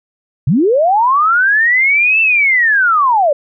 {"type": "linear two-way sweep", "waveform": "sine", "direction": "up then down", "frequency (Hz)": [111.4, 2678, 548], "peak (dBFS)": -8, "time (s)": [0.47, 3.33], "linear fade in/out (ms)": 5, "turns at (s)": 2.21, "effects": []}